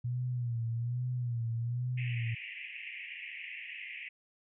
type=tone with vibrato; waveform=sine; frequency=120 Hz; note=B2; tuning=49 cents flat; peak=-31 dBFS; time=0.04-2.35 s; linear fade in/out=10 ms; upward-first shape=sine; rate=1.2 Hz; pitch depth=76 cents each way
type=band-pass noise; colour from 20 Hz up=white; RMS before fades=-44 dBFS; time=1.97-4.09 s; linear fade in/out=10 ms; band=1900 to 2800 Hz; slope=96 dB/octave
effects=none